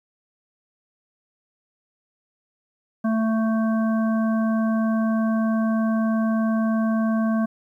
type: harmonic tone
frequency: 222.1 Hz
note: A3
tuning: 16 cents sharp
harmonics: 1 / 3 / 5 / 7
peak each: -19 / -29 / -33 / -36 dBFS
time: 3.04-7.46 s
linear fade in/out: 10 ms
effects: 10-bit